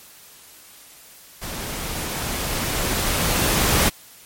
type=noise with level ramp; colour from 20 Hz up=pink; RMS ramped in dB=-31 to -17 dBFS; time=1.41-3.9 s; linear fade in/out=20 ms; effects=white hiss -46 dBFS RMS until 4.25 s + MP3 64 kbps